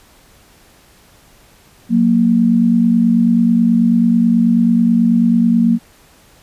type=tone pair together; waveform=sine; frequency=183.87 / 233.1 Hz; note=F#3 / A#3; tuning=-11 / 0 cents; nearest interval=major third; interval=411 cents; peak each=-15 / -10 dBFS; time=1.89-5.79 s; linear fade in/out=50 ms; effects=pink hiss -48 dBFS RMS until 6.42 s + resampled to 32000 Hz